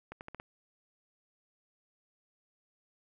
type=accelerating click train; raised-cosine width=0.5 ms; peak=-28 dBFS; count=5; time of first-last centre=0.12-0.399 s; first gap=89 ms; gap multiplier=0.84; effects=none